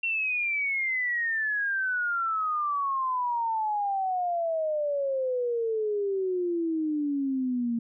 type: exponential sweep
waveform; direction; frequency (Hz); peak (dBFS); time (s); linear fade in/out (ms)
sine; down; 2735 to 230; -25; 0.03-7.79; 5
effects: none